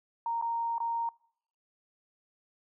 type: tone with dropouts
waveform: sine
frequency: 928 Hz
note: A#5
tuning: 8 cents flat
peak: -29 dBFS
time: 0.26-1.09 s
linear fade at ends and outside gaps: 2 ms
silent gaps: 0.414-0.423 / 0.782-0.802 s
effects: noise-tail reverb RT60 0.7 s tail -25 dB re dry